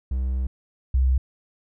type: tone pair in turn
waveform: triangle / sine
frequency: 64.3 / 64.75 Hz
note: C2 / C2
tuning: -30 / -17 cents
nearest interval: unison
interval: 13 cents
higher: second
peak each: -20 / -16 dBFS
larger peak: second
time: 0.11-0.47 / 0.94-1.18 s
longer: first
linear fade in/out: 5 ms
effects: none